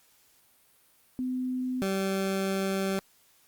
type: tone pair in turn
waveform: sine / 20% pulse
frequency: 254.5 / 193.22 Hz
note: C4 / G3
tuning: -48 / -25 cents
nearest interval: perfect fourth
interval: 477 cents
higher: first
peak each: -28 / -22 dBFS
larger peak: second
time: 1.19-1.82 / 1.82-2.99 s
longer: second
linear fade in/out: 0 ms
effects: white hiss -63 dBFS RMS until 3.47 s + Opus 48 kbps